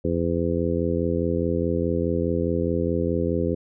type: harmonic tone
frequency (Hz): 84.8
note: E2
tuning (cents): +50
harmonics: 1 / 2 / 3 / 4 / 5 / 6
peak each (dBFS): -28 / -28 / -28 / -28 / -28 / -28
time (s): 0.04-3.55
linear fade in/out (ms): 10
effects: none